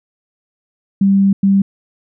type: tone bursts at uneven times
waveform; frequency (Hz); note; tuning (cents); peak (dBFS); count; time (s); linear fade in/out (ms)
sine; 196.3; G3; +3; -8; 2; 1.01-1.33 / 1.43-1.62; 5
effects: none